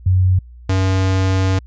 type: tone pair in turn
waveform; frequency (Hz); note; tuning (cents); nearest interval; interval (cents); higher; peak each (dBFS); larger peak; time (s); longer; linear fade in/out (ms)
sine / square; 92.5 / 94.72; F#2 / F#2; 0 / +41; unison; 41; second; -10 / -14; first; 0.06-0.39 / 0.69-1.59; second; 5
effects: added 60 Hz sine -36 dBFS peak until 1.66 s + resampled to 16000 Hz